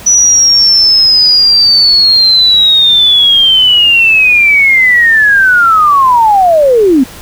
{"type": "linear sweep", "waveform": "sine", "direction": "down", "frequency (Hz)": [5930, 243.4], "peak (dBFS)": -3, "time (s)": [0.06, 7.04], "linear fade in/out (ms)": 10, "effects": ["pink hiss -30 dBFS RMS until 7.21 s"]}